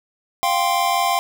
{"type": "chord", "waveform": "square", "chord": "F suspended second", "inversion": "none", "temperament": "equal", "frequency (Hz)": [698.5, 784, 1046.5], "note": ["F5", "G5", "C6"], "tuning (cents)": [0, 0, 0], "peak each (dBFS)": -22, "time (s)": [0.43, 1.19], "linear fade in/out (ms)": 0, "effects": []}